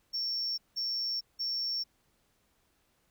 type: tone bursts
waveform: triangle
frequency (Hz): 5460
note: F8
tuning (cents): -40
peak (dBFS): -28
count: 3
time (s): 0.13-1.84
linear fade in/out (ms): 20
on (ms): 450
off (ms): 180
effects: tanh soft clip ceiling -27 dBFS + pink hiss -72 dBFS RMS until 3.1 s